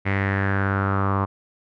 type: tone with low-pass filter sweep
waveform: sawtooth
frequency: 98 Hz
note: G2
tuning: in tune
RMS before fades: -22 dBFS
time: 0.05-1.26 s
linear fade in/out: 20 ms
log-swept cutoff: 2100 to 1100 Hz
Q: 5.4
effects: none